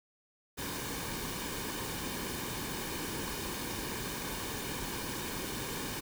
pink noise with comb filter, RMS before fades -38 dBFS, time 0.57-6.01 s, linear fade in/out 20 ms, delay 1.5 ms, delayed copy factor -0.55, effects none

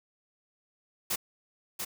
white noise with echo, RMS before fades -30 dBFS, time 1.1-1.16 s, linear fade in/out 10 ms, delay 690 ms, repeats 1, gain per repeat -5 dB, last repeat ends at 1.85 s, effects none

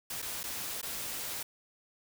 white noise with dropouts, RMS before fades -38 dBFS, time 0.1-1.43 s, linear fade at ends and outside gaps 5 ms, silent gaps 0.219-0.224 / 0.432-0.438 / 0.815-0.828 s, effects none

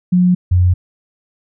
sine tone pair in turn, 180 / 90 Hz, F#3 / F#2, -47 / -47 cents, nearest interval octave, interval 1200 cents, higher first, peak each -8 dBFS, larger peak neither, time 0.12-0.35 / 0.51-0.74 s, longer neither, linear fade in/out 10 ms, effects none

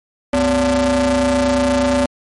45% pulse ring-modulated tone, 159.5 Hz, D#3, 43 cents sharp, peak -10 dBFS, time 0.33-2.06 s, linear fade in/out 5 ms, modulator 413 Hz, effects MP3 48 kbps

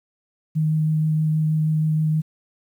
sine tone with vibrato, 155.8 Hz, D#3, 3 cents sharp, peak -17 dBFS, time 0.55-2.22 s, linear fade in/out 20 ms, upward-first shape sine, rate 6.3 Hz, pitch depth 9 cents each way, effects 9-bit

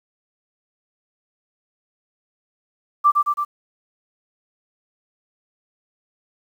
sine tone with echo, 1174.7 Hz, D6, in tune, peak -10 dBFS, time 3.04-3.12 s, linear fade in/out 20 ms, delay 110 ms, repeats 3, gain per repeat -3 dB, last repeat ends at 3.45 s, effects 8-bit

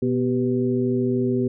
harmonic tone with a mistuned harmonic, 123.47 Hz, B2, in tune, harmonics 1 / 2 / 3 / 4, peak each -26 / -22 / -23 / -33 dBFS, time 0.02-1.48 s, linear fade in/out 5 ms, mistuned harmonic 3, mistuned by +75 cents, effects none

